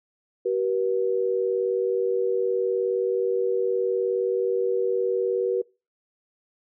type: tone pair together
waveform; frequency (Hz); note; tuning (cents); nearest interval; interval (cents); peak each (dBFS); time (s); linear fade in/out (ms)
sine; 381.6 / 480.8; G4 / B4; -47 / -46; major third; 401; -24; 0.45-5.62; 10
effects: noise-tail reverb RT60 0.3 s tail -24 dB re dry